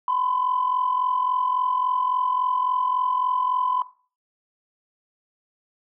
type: tone pair together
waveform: sine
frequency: 1002.9 / 1046.5 Hz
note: B5 / C6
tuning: +26 / 0 cents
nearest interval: minor second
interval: 74 cents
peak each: -21 / -26 dBFS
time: 0.08-3.82 s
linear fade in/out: 2 ms
effects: noise-tail reverb RT60 0.4 s tail -18 dB re dry + tanh soft clip ceiling -13 dBFS